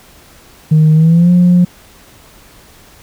sine tone with pitch glide, 155.56 to 177.66 Hz, D#3 to F3, 0 to +30 cents, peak -3 dBFS, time 0.71-1.65 s, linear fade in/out 10 ms, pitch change +230 cents, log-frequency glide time 0.94-1.31 s, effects tanh soft clip ceiling -2 dBFS + pink hiss -42 dBFS RMS until 3.02 s

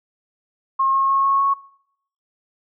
sine tone with pitch steps, 1076 / 1082.9 / 1089.8 / 1096.7 / 1103.7 Hz, C6 / C#6 / C#6 / C#6 / C#6, +48 / -41 / -30 / -19 / -8 cents, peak -15 dBFS, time 0.79-1.54 s, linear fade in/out 10 ms, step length 150 ms, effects noise-tail reverb RT60 0.7 s tail -21 dB re dry

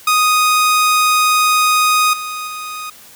sawtooth tone with level steps, 1244.5 Hz, D#6, in tune, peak -7 / -19 / -21 dBFS, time 0.07-2.9 s, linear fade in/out 5 ms, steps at 2.13 / 2.47 s, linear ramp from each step 5 ms, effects white hiss -41 dBFS RMS until 3.15 s

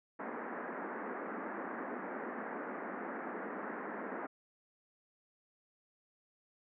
pink band-pass noise, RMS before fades -42 dBFS, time 0.19-4.27 s, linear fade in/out 10 ms, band 210 to 1900 Hz, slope 48 dB/octave, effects none

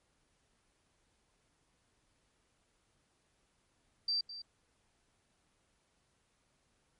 sine tone with echo, 4681 Hz, D8, 7 cents flat, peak -30 dBFS, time 4.08-4.21 s, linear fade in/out 5 ms, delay 210 ms, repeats 1, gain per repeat -13 dB, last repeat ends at 4.42 s, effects pink hiss -75 dBFS RMS until 6.99 s + MP3 48 kbps

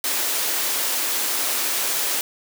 white high-pass noise, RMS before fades -23 dBFS, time 0.04-2.21 s, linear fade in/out 2 ms, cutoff 270 Hz, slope 24 dB/octave, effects none

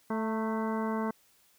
harmonic tone with a mistuned harmonic, 220 Hz, A3, in tune, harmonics 1 / 2 / 3 / 4 / 5 / 6 / 7 / 9, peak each -31 / -36 / -40 / -38 / -39 / -47 / -45 / -50 dBFS, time 0.1-1.11 s, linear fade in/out 5 ms, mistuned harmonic 4, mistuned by +38 cents, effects white hiss -65 dBFS RMS until 1.58 s

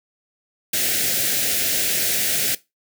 white band-stop noise, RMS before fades -21 dBFS, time 0.73-2.55 s, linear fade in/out 5 ms, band 710 to 1500 Hz, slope 48 dB/octave, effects noise-tail reverb RT60 0.2 s tail -18 dB re dry + high-pass 100 Hz 12 dB/octave

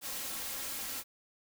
white noise with comb filter, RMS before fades -39 dBFS, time 0.01-1.04 s, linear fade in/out 50 ms, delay 3.7 ms, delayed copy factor +0.5, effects none

